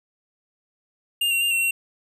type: tone with pitch steps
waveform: square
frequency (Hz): 2809 / 2745 / 2799 / 2720 / 2738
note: F7 / F7 / F7 / F7 / F7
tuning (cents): +9 / -31 / +3 / -46 / -35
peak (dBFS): -20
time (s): 1.21-1.71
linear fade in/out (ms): 5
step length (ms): 100
effects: none